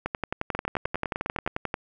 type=two click trains; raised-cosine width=0.5 ms; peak=-12 / -13 dBFS; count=20 / 10; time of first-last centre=0.06-1.741 / 0.55-1.464 s; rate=11.3 / 9.85 Hz; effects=none